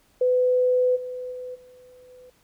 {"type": "tone with level steps", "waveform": "sine", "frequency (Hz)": 502, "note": "B4", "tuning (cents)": 28, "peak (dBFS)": [-17, -30, -32, -47, -45], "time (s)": [0.21, 2.3], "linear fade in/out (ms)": 5, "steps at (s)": [0.95, 1.31, 1.54, 2.09], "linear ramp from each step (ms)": 20, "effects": ["pink hiss -62 dBFS RMS until 2.43 s"]}